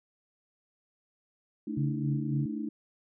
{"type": "chord", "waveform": "sine", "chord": "A suspended fourth", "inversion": "none", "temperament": "equal with one note detuned", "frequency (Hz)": [220, 293.7, 322.5], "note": ["A3", "D4", "E4"], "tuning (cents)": [0, 0, -38], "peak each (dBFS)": [-35, -36, -39], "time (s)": [1.67, 2.69], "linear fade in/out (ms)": 5}
{"type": "tone with tremolo", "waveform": "sine", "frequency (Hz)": 141.3, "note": "C#3", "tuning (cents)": 34, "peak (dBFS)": -26, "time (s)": [1.77, 2.46], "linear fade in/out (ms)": 5, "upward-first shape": "sine", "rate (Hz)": 3.7, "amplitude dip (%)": 65}
{"effects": []}